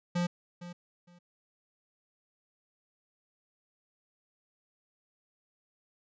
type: tone with echo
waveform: square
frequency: 175.3 Hz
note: F3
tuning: 7 cents sharp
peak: -28 dBFS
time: 0.15-0.27 s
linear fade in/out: 10 ms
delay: 460 ms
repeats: 2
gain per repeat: -14 dB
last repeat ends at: 1.19 s
effects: resampled to 16000 Hz